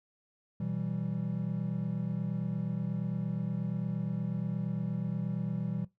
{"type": "chord", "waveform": "triangle", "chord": "E minor", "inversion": "second", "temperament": "equal with one note detuned", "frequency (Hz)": [123.47, 164.81, 193.3], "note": ["B2", "E3", "G3"], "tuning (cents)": [0, 0, -24], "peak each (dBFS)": [-35, -33, -34], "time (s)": [0.6, 5.85], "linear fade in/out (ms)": 5, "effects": ["noise-tail reverb RT60 0.2 s tail -20 dB re dry"]}